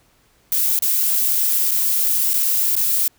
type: noise with dropouts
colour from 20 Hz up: violet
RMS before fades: -18 dBFS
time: 0.52-3.08 s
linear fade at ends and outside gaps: 2 ms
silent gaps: 0.791-0.822 / 1.711-1.715 / 2.335-2.339 / 2.754-2.764 s
effects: pink hiss -58 dBFS RMS until 3.18 s